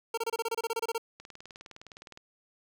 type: tone bursts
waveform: 25% pulse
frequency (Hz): 457.3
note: A#4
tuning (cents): -33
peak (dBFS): -25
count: 14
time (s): 0.14-0.981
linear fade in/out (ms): 5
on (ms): 35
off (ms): 27
type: click train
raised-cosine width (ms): 0.2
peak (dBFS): -29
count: 20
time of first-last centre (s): 1.2-2.174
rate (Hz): 19.5
effects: none